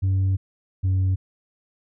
sine tone pair in turn, 95.5 / 94.08 Hz, G2 / F#2, -45 / +29 cents, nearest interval unison, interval 26 cents, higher first, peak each -15 dBFS, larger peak neither, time 0.02-0.37 / 0.83-1.16 s, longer first, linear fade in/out 20 ms, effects tanh soft clip ceiling -17 dBFS

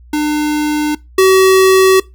square tone pair in turn, 300 / 379.2 Hz, D4 / F#4, +37 / +43 cents, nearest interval major third, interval 406 cents, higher second, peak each -13 / -6 dBFS, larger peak second, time 0.13-0.95 / 1.18-2 s, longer neither, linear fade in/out 5 ms, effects noise-tail reverb RT60 0.2 s tail -21 dB re dry + added 60 Hz sine -37 dBFS peak until 2.14 s

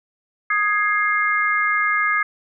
sine chord, Ab major, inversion second, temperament equal with one note detuned, 1244.5 / 1661.2 / 2114 Hz, Eb6 / Ab6 / C7, 0 / 0 / +17 cents, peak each -21 dBFS, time 0.5-2.23 s, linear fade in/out 5 ms, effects none

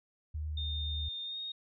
sine tone with vibrato, 76.6 Hz, D#2, 27 cents flat, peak -34 dBFS, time 0.34-1.09 s, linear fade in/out 10 ms, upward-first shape square, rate 9.6 Hz, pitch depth 11 cents each way
sine tone with pitch glide, 3640 to 3719 Hz, A#7 to A#7, -42 to -5 cents, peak -37 dBFS, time 0.57-1.52 s, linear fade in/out 5 ms, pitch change +37 cents, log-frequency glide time 1.24-1.38 s
effects none

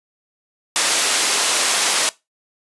white band-pass noise, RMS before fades -18 dBFS, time 0.76-2.09 s, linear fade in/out 0 ms, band 380 to 9200 Hz, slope 12 dB/octave, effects noise-tail reverb RT60 0.2 s tail -19 dB re dry + resampled to 24000 Hz

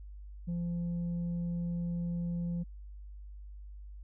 sine tone, 172.3 Hz, F3, 23 cents flat, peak -29 dBFS, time 0.47-2.64 s, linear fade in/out 20 ms, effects tanh soft clip ceiling -31 dBFS + added 50 Hz sine -44 dBFS peak until 4.03 s

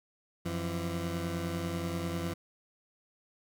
20% pulse tone pair together, 89.3 / 168.58 Hz, F2 / E3, +39 / +39 cents, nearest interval major seventh, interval 1100 cents, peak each -31 / -30 dBFS, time 0.45-2.34 s, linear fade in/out 10 ms, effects none

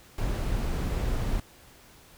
brown noise, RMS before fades -28 dBFS, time 0.18-1.4 s, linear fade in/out 2 ms, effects pink hiss -54 dBFS RMS until 2.17 s

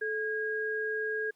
sine tone pair together, 434.2 / 1635 Hz, A4 / G#6, -23 / -28 cents, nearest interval octave + major seventh, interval 2295 cents, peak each -33 / -32 dBFS, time 0.01-1.31 s, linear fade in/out 10 ms, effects pink hiss -71 dBFS RMS until 1.35 s + high-pass 200 Hz 12 dB/octave

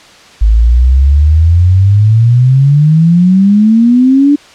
sine exponential sweep, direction up, 51.9 to 293.7 Hz, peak -3 dBFS, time 0.41-4.36 s, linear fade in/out 10 ms, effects white hiss -37 dBFS RMS until 4.54 s + low-pass 5000 Hz 12 dB/octave

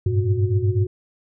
sine tone cluster, 96.5 / 104.6 / 120.2 / 365.2 Hz, G2 / G#2 / B2 / F#4, -27 / +13 / -46 / -23 cents, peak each -21 / -20 / -27 / -26 dBFS, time 0.06-0.87 s, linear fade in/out 5 ms, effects none

